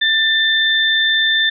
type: tone pair together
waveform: sine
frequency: 1781 / 3558 Hz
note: A6 / A7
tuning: +21 / +19 cents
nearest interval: octave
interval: 1198 cents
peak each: -15 dBFS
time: 0.01-1.5 s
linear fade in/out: 10 ms
effects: none